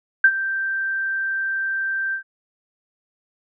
sine tone with ADSR envelope, 1568 Hz, G6, in tune, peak -7 dBFS, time 0.24-2.23 s, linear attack 4 ms, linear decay 61 ms, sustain -14 dB, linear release 97 ms, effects none

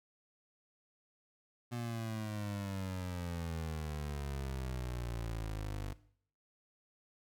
25% pulse exponential sweep, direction down, 121 to 49 Hz, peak -34 dBFS, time 1.71-5.94 s, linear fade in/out 20 ms, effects noise-tail reverb RT60 0.6 s tail -18 dB re dry

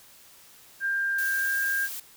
sine tone with pitch glide, 1594 to 1605.1 Hz, G6 to G6, +28 to +41 cents, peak -24 dBFS, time 0.8-1.89 s, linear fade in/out 50 ms, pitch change +13 cents, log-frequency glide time 1.36-1.58 s
blue noise, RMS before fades -36 dBFS, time 1.18-2 s, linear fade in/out 5 ms
effects white hiss -53 dBFS RMS until 2.16 s

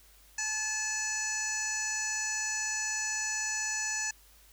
harmonic tone, 864 Hz, A5, 32 cents flat, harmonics 1 / 2 / 3 / 5 / 6 / 7 / 8 / 9, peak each -44 / -36 / -40 / -44 / -45 / -36 / -36 / -43 dBFS, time 0.38-4.11 s, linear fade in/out 5 ms, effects added 50 Hz sine -60 dBFS peak until 4.52 s + white hiss -60 dBFS RMS until 4.52 s

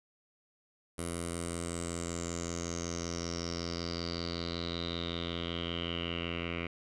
10% pulse tone with low-pass filter sweep, 85.3 Hz, F2, 40 cents flat, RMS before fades -37 dBFS, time 0.98-6.67 s, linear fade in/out 5 ms, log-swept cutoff 10000 to 2500 Hz, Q 8.3, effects none

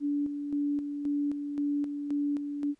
sine tone with tremolo, 288.7 Hz, D4, 30 cents flat, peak -26 dBFS, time 0-2.75 s, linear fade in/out 50 ms, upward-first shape square, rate 1.9 Hz, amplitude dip 50%, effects pink hiss -71 dBFS RMS until 2.79 s + resampled to 22050 Hz

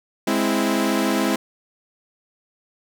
sawtooth chord, Ab augmented, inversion none, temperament equal, 207.7 / 261.6 / 329.6 Hz, Ab3 / C4 / E4, 0 / 0 / 0 cents, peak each -19 dBFS, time 0.27-1.36 s, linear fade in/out 5 ms, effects none

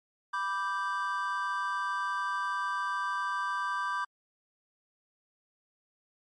triangle chord, G major, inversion first, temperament equal, 987.8 / 1174.7 / 1568 Hz, B5 / D6 / G6, 0 / 0 / 0 cents, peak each -33 / -31 / -33 dBFS, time 0.33-4.05 s, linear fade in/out 10 ms, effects MP3 48 kbps

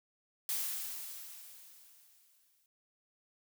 blue noise with exponential decay, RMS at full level -34 dBFS, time 0.49-2.66 s, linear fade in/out 1 ms, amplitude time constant 470 ms, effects none

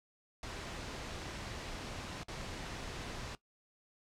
pink noise with dropouts, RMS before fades -43 dBFS, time 0.43-3.35 s, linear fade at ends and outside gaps 1 ms, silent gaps 2.233-2.283 s, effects noise-tail reverb RT60 0.1 s tail -18 dB re dry + low-pass 6000 Hz 12 dB/octave

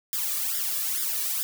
blue noise with flanger, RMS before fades -28 dBFS, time 0.13-1.43 s, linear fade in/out 0 ms, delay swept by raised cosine 0.57 to 1.77 ms, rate 2.3 Hz, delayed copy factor +0.9, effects none

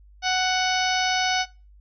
harmonic tone, 742 Hz, F#5, 5 cents sharp, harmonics 1 / 2 / 3 / 4 / 5 / 6 / 7 / 8, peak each -24 / -27 / -29 / -30 / -31 / -32 / -32 / -33 dBFS, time 0.22-1.46 s, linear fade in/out 50 ms, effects noise-tail reverb RT60 0.3 s tail -21 dB re dry + added 50 Hz sine -48 dBFS peak until 1.8 s

